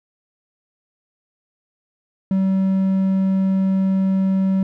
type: tone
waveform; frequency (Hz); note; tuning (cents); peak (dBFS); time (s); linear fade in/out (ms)
triangle; 191.3; G3; -42; -13; 2.31-4.63; 2
effects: none